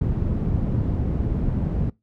white low-pass noise, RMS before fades -23 dBFS, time 0.01-1.9 s, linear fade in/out 5 ms, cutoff 150 Hz, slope 12 dB/octave, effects noise-tail reverb RT60 0.2 s tail -22 dB re dry

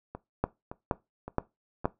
two click trains, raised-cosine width 1 ms, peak -24 / -11 dBFS, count 4 / 4, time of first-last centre 0.15-1.845 / 0.44-1.855 s, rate 1.77 / 2.12 Hz, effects noise-tail reverb RT60 0.2 s tail -19 dB re dry

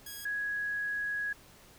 5% pulse / sine tone pair in turn, 1652 / 1665.4 Hz, G#6 / G#6, -10 / +4 cents, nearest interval unison, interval 14 cents, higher second, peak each -30 / -31 dBFS, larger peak first, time 0.06-0.25 / 0.25-1.33 s, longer second, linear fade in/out 5 ms, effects pink hiss -57 dBFS RMS until 1.78 s

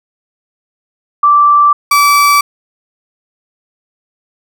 sine / 35% pulse tone pair in turn, 1169 / 1154.9 Hz, D6 / D6, -8 / -29 cents, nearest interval unison, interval 21 cents, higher first, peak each -4 dBFS, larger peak neither, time 1.23-1.73 / 1.91-2.41 s, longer neither, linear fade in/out 5 ms, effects none

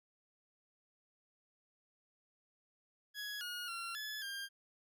20% pulse tone with pitch steps, 1674 / 1440 / 1370 / 1715 / 1601 Hz, G#6 / F#6 / F6 / A6 / G6, +13 / -47 / -34 / -45 / +36 cents, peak -36 dBFS, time 3.14-4.49 s, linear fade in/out 50 ms, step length 270 ms, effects none

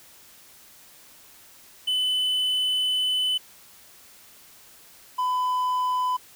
triangle tone pair in turn, 3013 / 1003.7 Hz, F#7 / B5, +31 / +28 cents, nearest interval octave + perfect fifth, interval 1903 cents, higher first, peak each -20 dBFS, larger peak neither, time 1.87-3.38 / 5.18-6.17 s, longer first, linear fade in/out 10 ms, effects white hiss -51 dBFS RMS until 6.35 s

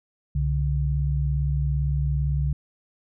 sine tone pair together, 65.41 / 143.07 Hz, C2 / D3, 0 / -45 cents, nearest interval octave + major second, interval 1355 cents, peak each -23 / -24 dBFS, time 0.35-2.53 s, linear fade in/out 5 ms, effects none

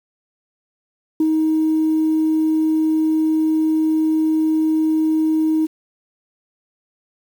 sine tone with ADSR envelope, 314.9 Hz, D#4, 21 cents sharp, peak -11 dBFS, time 1.2-5.67 s, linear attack 4 ms, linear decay 57 ms, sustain -2 dB, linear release 21 ms, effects tanh soft clip ceiling -10 dBFS + 7-bit

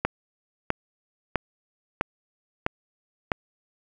click train, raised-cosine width 0.5 ms, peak -7 dBFS, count 6, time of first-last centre 0.05-3.318 s, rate 1.53 Hz, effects 8-bit

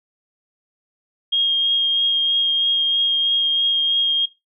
sine tone with vibrato, 3242 Hz, G#7, 42 cents flat, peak -15 dBFS, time 1.32-4.26 s, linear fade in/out 10 ms, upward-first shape sine, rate 3.1 Hz, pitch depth 9 cents each way, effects noise-tail reverb RT60 0.2 s tail -18 dB re dry

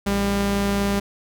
sawtooth tone pair together, 56.12 / 200 Hz, A1 / G3, +35 / +35 cents, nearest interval octave + minor seventh, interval 2200 cents, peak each -24 / -16 dBFS, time 0.06-1 s, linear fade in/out 10 ms, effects none

